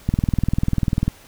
click train, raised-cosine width 5 ms, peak -6 dBFS, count 21, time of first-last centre 0.09-1.08 s, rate 20.2 Hz, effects pink hiss -47 dBFS RMS until 1.27 s

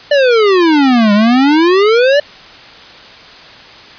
square exponential two-way sweep, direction down then up, 595 to 201.3 to 595 Hz, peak -7 dBFS, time 0.11-2.2 s, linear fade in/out 5 ms, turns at 1.13 s, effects white hiss -35 dBFS RMS until 3.98 s + resampled to 11025 Hz

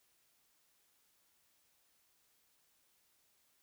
silence, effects white hiss -74 dBFS RMS until 3.62 s

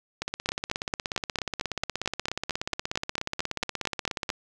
two click trains, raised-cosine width 0.2 ms, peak -10 / -12 dBFS, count 18 / 69, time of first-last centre 0.49-4.302 / 0.22-4.292 s, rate 4.46 / 16.7 Hz, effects none

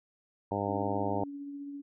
harmonic tone, 100.8 Hz, G2, 49 cents sharp, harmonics 1 / 2 / 3 / 4 / 5 / 6 / 7 / 8 / 9, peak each -38 / -38 / -38 / -38 / -38 / -38 / -38 / -38 / -38 dBFS, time 0.51-1.24 s, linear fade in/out 5 ms
sine tone with tremolo, 283.3 Hz, C#4, 38 cents sharp, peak -37 dBFS, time 0.67-1.82 s, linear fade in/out 20 ms, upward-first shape triangle, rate 15 Hz, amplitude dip 30%
effects none

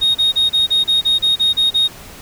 sine tone bursts, 3729 Hz, A#7, in tune, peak -9 dBFS, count 11, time 0.01-1.88 s, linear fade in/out 20 ms, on 140 ms, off 33 ms, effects tanh soft clip ceiling -9 dBFS + pink hiss -37 dBFS RMS until 2.21 s

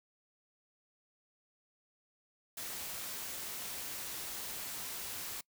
white noise, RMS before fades -42 dBFS, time 2.57-5.41 s, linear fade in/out 5 ms, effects noise-tail reverb RT60 0.1 s tail -24 dB re dry

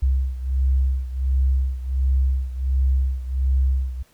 sine beating tone pair, 65.41 / 66.81 Hz, C2 / C2, 0 / +37 cents, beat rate 1.4 Hz, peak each -19 / -23 dBFS, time 0.02-4.03 s, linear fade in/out 10 ms, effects pink hiss -58 dBFS RMS until 4.13 s

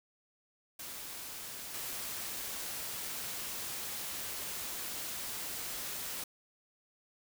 white noise with level steps, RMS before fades -44 / -40 dBFS, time 0.79-6.24 s, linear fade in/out 5 ms, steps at 1.74 s, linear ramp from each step 5 ms, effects none

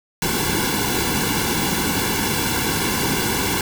pink noise with comb filter, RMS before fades -21 dBFS, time 0.22-3.61 s, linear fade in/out 2 ms, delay 1.6 ms, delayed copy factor -1, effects none

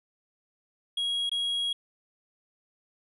triangle tone with dropouts, 3300 Hz, G#7, 12 cents flat, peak -25 dBFS, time 0.97-1.73 s, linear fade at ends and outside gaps 5 ms, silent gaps 1.295-1.315 s, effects resampled to 32000 Hz

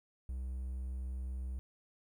triangle tone, 63.9 Hz, C2, 40 cents flat, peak -35 dBFS, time 0.29-1.59 s, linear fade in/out 0 ms, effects 12-bit

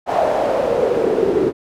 pink noise with band-pass filter sweep, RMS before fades -17 dBFS, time 0.06-1.53 s, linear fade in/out 50 ms, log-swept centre 710 to 360 Hz, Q 5.9, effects none

